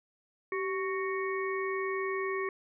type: harmonic tone with a mistuned harmonic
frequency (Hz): 370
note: F#4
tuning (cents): 0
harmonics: 1 / 3 / 5 / 6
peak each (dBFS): -32 / -37 / -39 / -40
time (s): 0.52-2.49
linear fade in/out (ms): 2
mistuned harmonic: 1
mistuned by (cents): +73
effects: none